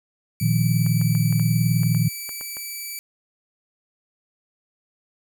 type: tone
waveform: 5% pulse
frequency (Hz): 2310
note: D7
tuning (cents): -29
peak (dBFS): -21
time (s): 0.4-2.99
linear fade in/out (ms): 0
type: chord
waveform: sine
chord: Bb suspended fourth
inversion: none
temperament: equal with one note detuned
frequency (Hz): 116.54 / 155.56 / 175.52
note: Bb2 / Eb3 / F3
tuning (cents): 0 / 0 / +9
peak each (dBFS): -20 / -21 / -23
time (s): 0.41-2.09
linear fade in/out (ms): 10
type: clicks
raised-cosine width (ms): 0.5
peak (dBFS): -24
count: 10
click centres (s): 0.864 / 1.014 / 1.151 / 1.326 / 1.397 / 1.833 / 1.948 / 2.292 / 2.411 / 2.569
effects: none